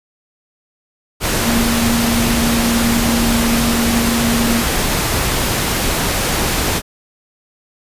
sine tone in noise, 233.1 Hz, A#3, in tune, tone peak -15 dBFS, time 1.43-4.64 s, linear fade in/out 50 ms, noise pink, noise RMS -17 dBFS, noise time 1.2-6.82 s, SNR -1 dB, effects resampled to 32000 Hz

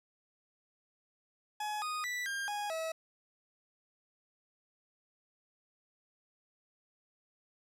40% pulse tone with pitch steps, 844 / 1239 / 1969 / 1603 / 827 / 646 Hz, G#5 / D#6 / B6 / G6 / G#5 / E5, +28 / -8 / -6 / +38 / -8 / -35 cents, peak -34 dBFS, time 1.6-2.92 s, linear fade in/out 5 ms, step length 220 ms, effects low-pass 12000 Hz 12 dB/octave + 11-bit

